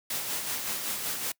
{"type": "noise with tremolo", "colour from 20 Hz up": "white", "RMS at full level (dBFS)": -31, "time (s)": [0.1, 1.32], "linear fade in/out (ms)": 5, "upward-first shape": "sine", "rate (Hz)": 5.3, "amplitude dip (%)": 40, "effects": ["noise-tail reverb RT60 0.1 s tail -24 dB re dry", "high-pass 100 Hz 12 dB/octave"]}